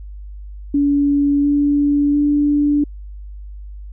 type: tone with pitch steps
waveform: sine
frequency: 285.2 / 288.3 / 291.5 Hz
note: C#4 / D4 / D4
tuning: +49 / -32 / -13 cents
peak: -12 dBFS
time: 0.74-2.84 s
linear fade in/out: 5 ms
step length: 700 ms
effects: added 50 Hz sine -30 dBFS peak until 3.92 s